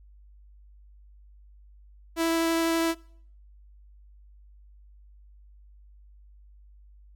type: tone with vibrato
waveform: sawtooth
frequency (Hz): 330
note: E4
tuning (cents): +2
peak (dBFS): -19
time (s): 2.16-2.95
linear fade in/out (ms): 50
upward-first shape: triangle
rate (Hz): 12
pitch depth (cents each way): 8
effects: noise-tail reverb RT60 0.6 s tail -24 dB re dry + added 50 Hz sine -50 dBFS peak until 7.15 s